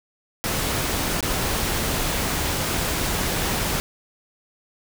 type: noise with dropouts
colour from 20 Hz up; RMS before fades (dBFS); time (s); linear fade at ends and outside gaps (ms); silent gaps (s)
pink; -24; 0.44-3.8; 0; 1.207-1.227
effects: none